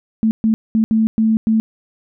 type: tone bursts at uneven times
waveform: sine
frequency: 221.1 Hz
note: A3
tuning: 9 cents sharp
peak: -11 dBFS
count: 6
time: 0.23-0.31 / 0.44-0.54 / 0.75-0.84 / 0.91-1.07 / 1.18-1.37 / 1.47-1.6 s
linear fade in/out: 0 ms
effects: none